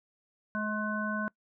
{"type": "harmonic tone with a mistuned harmonic", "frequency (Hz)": 212.1, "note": "G#3", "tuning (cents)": 37, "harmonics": [1, 3, 5, 7], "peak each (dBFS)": [-33, -39, -38, -34], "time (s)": [0.55, 1.28], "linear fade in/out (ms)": 0, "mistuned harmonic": 7, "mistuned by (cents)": 20, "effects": ["noise-tail reverb RT60 0.1 s tail -24 dB re dry"]}